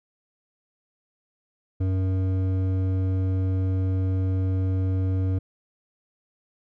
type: tone with hard clipping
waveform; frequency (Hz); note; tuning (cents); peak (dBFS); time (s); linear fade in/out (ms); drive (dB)
sine; 94; F#2; +28; -23; 1.8-5.39; 10; 10
effects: none